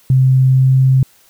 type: tone with pitch glide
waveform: sine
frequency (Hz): 130.81 to 131.8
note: C3 to C3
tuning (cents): 0 to +13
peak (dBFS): -7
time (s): 0.1-1.03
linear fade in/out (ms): 2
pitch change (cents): +13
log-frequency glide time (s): 0.45-0.78
effects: white hiss -50 dBFS RMS until 1.29 s